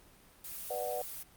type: noise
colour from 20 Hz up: blue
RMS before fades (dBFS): -43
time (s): 0.44-1.23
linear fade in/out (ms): 5
type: chord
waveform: sine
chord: B minor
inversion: none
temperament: just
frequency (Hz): 493.9 / 592.7 / 740.8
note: B4 / D5 / F#5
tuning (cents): 0 / +16 / +2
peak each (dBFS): -38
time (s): 0.7-1.02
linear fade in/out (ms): 5
effects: pink hiss -60 dBFS RMS until 1.36 s + Opus 32 kbps